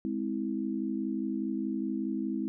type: chord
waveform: sine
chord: Ab augmented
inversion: none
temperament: just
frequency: 207.7 / 259.6 / 324.5 Hz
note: Ab3 / C4 / E4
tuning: 0 / -13 / -27 cents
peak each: -34 dBFS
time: 0.05-2.48 s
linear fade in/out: 0 ms
effects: none